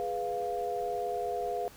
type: chord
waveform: sine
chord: F diminished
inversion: first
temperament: equal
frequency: 415.3 / 493.9 / 698.5 Hz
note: Ab4 / Cb5 / F5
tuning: 0 / 0 / 0 cents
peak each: -36 / -36 / -33 dBFS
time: 0-1.68 s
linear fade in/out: 0 ms
effects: pink hiss -53 dBFS RMS until 1.76 s